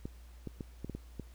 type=clicks; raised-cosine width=3 ms; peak=-26 dBFS; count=7; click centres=0.055 / 0.473 / 0.608 / 0.846 / 0.897 / 0.95 / 1.197 s; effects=added 59 Hz sine -50 dBFS peak until 1.34 s + pink hiss -64 dBFS RMS until 1.34 s